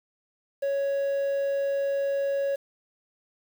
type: tone with quantisation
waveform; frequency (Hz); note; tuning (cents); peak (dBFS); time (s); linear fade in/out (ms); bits
triangle; 555; C#5; +2; -22; 0.62-2.56; 10; 8
effects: none